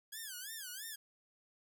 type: tone with vibrato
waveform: 5% pulse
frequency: 1623 Hz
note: G#6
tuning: 40 cents flat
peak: -33 dBFS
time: 0.12-0.96 s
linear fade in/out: 10 ms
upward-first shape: sine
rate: 3 Hz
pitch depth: 200 cents each way
effects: none